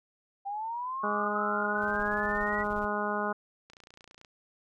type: linear sweep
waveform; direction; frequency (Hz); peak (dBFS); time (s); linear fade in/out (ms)
sine; up; 784 to 1951; -32; 0.45-2.64; 20
type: harmonic tone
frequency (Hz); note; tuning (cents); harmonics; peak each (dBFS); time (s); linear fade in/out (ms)
207.7; G#3; 0; 1 / 2 / 3 / 4 / 5 / 6 / 7; -36 / -36 / -36 / -36 / -36 / -36 / -36; 1.03-3.33; 10
type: noise with tremolo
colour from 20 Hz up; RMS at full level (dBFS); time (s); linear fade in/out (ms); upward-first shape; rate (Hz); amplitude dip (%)
brown; -43; 1.76-2.89; 50; square; 17; 70
type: click train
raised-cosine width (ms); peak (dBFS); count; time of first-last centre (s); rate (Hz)
0.2; -34; 17; 3.7-4.248; 29.2
effects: none